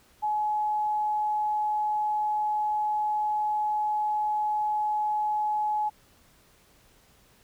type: tone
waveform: sine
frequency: 847 Hz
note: G#5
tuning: 34 cents sharp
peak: -24 dBFS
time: 0.22-5.9 s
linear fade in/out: 20 ms
effects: pink hiss -60 dBFS RMS until 7.43 s